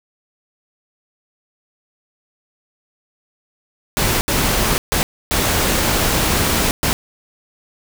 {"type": "noise bursts at uneven times", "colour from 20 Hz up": "pink", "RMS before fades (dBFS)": -17, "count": 5, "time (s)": [[3.97, 4.21], [4.28, 4.78], [4.92, 5.03], [5.31, 6.71], [6.83, 6.93]], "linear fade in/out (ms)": 0, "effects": []}